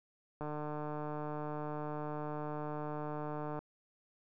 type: click train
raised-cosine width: 1 ms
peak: -27 dBFS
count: 478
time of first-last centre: 0.41-3.59 s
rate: 150 Hz
effects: none